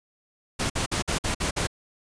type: noise bursts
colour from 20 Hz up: pink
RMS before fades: -26 dBFS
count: 7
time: 0.59-1.672 s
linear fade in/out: 10 ms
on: 110 ms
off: 52 ms
effects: resampled to 22050 Hz